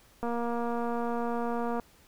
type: click train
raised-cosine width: 1 ms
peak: -20 dBFS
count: 371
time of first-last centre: 0.23-1.798 s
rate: 236 Hz
effects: pink hiss -60 dBFS RMS until 2.07 s